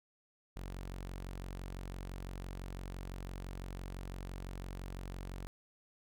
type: tone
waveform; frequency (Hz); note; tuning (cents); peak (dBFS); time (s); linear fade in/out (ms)
sawtooth; 45.93; F#1; -12; -38; 0.56-5.47; 0
effects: none